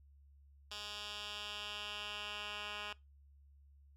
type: tone with band-pass filter sweep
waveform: 10% pulse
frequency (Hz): 207.7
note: G#3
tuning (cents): 0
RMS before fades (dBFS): -45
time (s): 0.71-2.93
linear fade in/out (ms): 5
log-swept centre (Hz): 4000 to 2400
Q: 2.1
effects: noise-tail reverb RT60 0.2 s tail -20 dB re dry + added 70 Hz sine -60 dBFS peak until 3.96 s